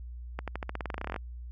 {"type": "accelerating click train", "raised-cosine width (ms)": 0.5, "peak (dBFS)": -19, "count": 18, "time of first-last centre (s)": [0.39, 1.162], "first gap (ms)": 87, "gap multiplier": 0.91, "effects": ["added 60 Hz sine -39 dBFS peak until 1.51 s"]}